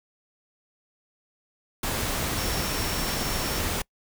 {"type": "tone in noise", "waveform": "sine", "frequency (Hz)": 5470, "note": "F8", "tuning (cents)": -37, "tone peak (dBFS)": -37, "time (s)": [2.37, 3.59], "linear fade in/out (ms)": 5, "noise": "pink", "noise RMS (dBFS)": -28, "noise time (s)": [1.83, 3.82], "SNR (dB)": -12, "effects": ["noise-tail reverb RT60 0.1 s tail -26 dB re dry"]}